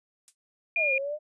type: noise with exponential decay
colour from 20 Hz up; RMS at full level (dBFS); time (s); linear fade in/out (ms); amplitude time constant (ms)
violet; -40; 0.28-0.35; 0; 15
type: tone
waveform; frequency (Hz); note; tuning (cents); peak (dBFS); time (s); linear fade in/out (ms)
sine; 2421; D#7; -48; -23; 0.76-0.98; 2
type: exponential two-way sweep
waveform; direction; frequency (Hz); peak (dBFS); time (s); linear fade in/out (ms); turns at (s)
sine; down then up; 698 to 523.3 to 616; -29; 0.76-1.19; 50; 0.93
effects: resampled to 22050 Hz